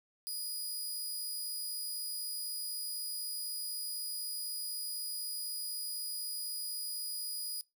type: tone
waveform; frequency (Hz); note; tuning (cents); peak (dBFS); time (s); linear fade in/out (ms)
15% pulse; 4926; D#8; -18; -30; 0.27-7.61; 0
effects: noise-tail reverb RT60 0.2 s tail -21 dB re dry